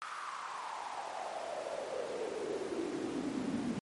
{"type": "noise with high-pass filter sweep", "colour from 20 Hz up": "brown", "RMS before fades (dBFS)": -39, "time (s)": [0.02, 3.79], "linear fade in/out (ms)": 0, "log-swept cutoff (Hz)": [1300, 220], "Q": 5.3, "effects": ["MP3 48 kbps"]}